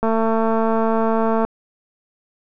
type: click train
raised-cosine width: 1 ms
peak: -7 dBFS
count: 319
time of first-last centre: 0.03-1.45 s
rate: 224 Hz
effects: none